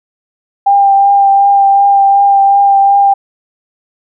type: tone with vibrato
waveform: sine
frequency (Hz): 795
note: G5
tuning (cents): +24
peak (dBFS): -4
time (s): 0.66-3.14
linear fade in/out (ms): 10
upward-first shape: triangle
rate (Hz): 2.7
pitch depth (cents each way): 18
effects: none